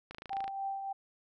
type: click train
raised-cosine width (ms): 0.3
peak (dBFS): -28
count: 11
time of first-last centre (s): 0.11-0.479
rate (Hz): 27.1
type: tone with tremolo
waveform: sine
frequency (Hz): 783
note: G5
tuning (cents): -2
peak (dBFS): -32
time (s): 0.3-0.93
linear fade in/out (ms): 10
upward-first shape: triangle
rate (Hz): 3.4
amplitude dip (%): 50
effects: none